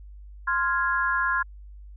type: chord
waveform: sine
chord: F minor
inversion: second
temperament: equal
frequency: 1046.5 / 1396.9 / 1661.2 Hz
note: C6 / F6 / Ab6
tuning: 0 / 0 / 0 cents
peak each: -26 dBFS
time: 0.47-1.43 s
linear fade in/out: 10 ms
effects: added 50 Hz sine -41 dBFS peak until 1.96 s